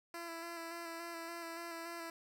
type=tone with vibrato; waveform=10% pulse; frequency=335.8 Hz; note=E4; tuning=32 cents sharp; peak=-35 dBFS; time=0.14-2.1 s; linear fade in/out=2 ms; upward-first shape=square; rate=3.5 Hz; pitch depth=20 cents each way; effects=none